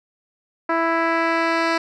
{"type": "tone with low-pass filter sweep", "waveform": "10% pulse", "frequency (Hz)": 330.4, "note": "E4", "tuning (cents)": 4, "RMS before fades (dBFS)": -20, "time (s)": [0.69, 1.78], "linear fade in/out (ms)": 5, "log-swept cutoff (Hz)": [1500, 4200], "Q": 1.1, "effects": []}